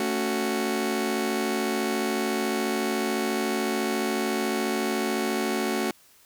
sawtooth chord, F# minor, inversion first, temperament just, 222 / 277.5 / 370 Hz, A3 / C#4 / F#4, +16 / +2 / 0 cents, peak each -25 / -27 / -24 dBFS, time 0-5.91 s, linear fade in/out 2 ms, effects white hiss -57 dBFS RMS until 6.25 s

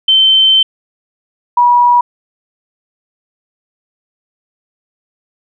sine tone pair in turn, 3093 / 968.1 Hz, G7 / B5, -24 / -35 cents, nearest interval octave + minor sixth, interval 2011 cents, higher first, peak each -5 dBFS, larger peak neither, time 0.08-0.63 / 1.57-2.01 s, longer first, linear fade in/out 5 ms, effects none

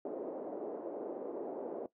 white band-pass noise, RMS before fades -41 dBFS, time 0.05-1.86 s, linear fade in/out 2 ms, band 310 to 550 Hz, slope 24 dB/octave, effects noise-tail reverb RT60 0.1 s tail -17 dB re dry

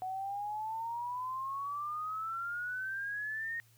sine exponential sweep, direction up, 740 to 1864.7 Hz, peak -35 dBFS, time 0.02-3.6 s, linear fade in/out 0 ms, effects added 114 Hz sine -63 dBFS peak until 3.77 s + white hiss -67 dBFS RMS until 3.77 s

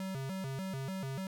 square tone with vibrato, 160 Hz, D#3, 49 cents sharp, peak -37 dBFS, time 0-1.27 s, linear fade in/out 2 ms, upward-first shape square, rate 3.4 Hz, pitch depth 300 cents each way, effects none

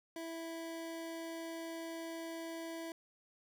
25% pulse tone, 329.6 Hz, E4, in tune, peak -38 dBFS, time 0.16-2.92 s, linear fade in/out 2 ms, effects none

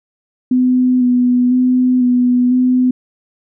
sine tone with vibrato, 250 Hz, B3, 21 cents sharp, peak -9 dBFS, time 0.51-2.91 s, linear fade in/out 5 ms, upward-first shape square, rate 1 Hz, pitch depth 18 cents each way, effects none

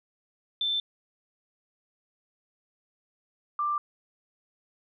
sine tone pair in turn, 3544 / 1182.7 Hz, A7 / D6, +12 / +12 cents, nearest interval octave + perfect fifth, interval 1900 cents, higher first, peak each -25 dBFS, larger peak neither, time 0.61-0.8 / 3.59-3.78 s, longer neither, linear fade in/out 2 ms, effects none

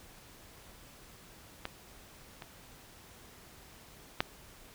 clicks, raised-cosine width 0.3 ms, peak -20 / -27 / -11 dBFS, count 3, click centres 1.654 / 2.422 / 4.205 s, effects pink hiss -55 dBFS RMS until 4.74 s

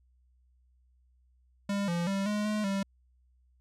square tone with pitch steps, 200.4 / 171.8 / 196.1 / 209 / 212.1 / 196.2 Hz, G3 / F3 / G3 / G#3 / G#3 / G3, +38 / -28 / +1 / +11 / +37 / +2 cents, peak -29 dBFS, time 1.69-2.83 s, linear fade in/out 5 ms, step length 190 ms, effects added 62 Hz sine -63 dBFS peak until 3.6 s + low-pass 9000 Hz 12 dB/octave

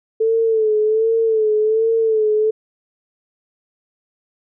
sine tone with vibrato, 440 Hz, A4, in tune, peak -13 dBFS, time 0.2-2.51 s, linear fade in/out 10 ms, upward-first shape sine, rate 1.3 Hz, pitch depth 55 cents each way, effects none

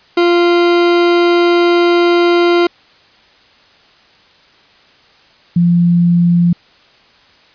40% pulse / sine tone pair in turn, 347.2 / 173 Hz, F4 / F3, -10 / -16 cents, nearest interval octave, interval 1206 cents, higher first, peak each -7 dBFS, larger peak neither, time 0.17-2.67 / 5.56-6.53 s, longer first, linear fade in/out 5 ms, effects white hiss -47 dBFS RMS until 7.54 s + resampled to 11025 Hz

